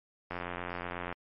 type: click train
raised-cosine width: 0.5 ms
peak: -21 dBFS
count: 73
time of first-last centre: 0.31-1.126 s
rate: 88.2 Hz
effects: MP3 32 kbps